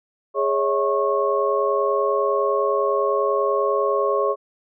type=tone cluster; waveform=sine; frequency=414.4 / 555 / 645 / 1093 Hz; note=G#4 / C#5 / E5 / C#6; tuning=-4 / +2 / -38 / -25 cents; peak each=-22 / -22 / -28 / -23 dBFS; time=0.34-4.36 s; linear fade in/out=50 ms; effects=none